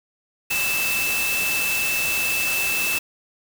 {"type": "tone in noise", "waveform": "sine", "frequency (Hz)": 2637, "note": "E7", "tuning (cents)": 0, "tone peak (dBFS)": -22, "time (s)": [0.5, 2.99], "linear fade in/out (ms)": 10, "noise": "white", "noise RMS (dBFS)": -26, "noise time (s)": [0.5, 2.99], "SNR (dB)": 1, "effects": []}